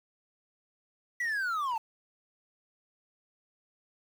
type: linear sweep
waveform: triangle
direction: down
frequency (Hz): 1974 to 860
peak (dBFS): -27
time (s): 1.2-1.78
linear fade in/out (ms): 5
effects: 9-bit